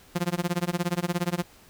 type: tone with tremolo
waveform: sawtooth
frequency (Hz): 175.1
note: F3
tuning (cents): +5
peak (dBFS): -18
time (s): 0.15-1.44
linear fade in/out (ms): 10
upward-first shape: sine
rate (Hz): 17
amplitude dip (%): 100
effects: pink hiss -54 dBFS RMS until 1.69 s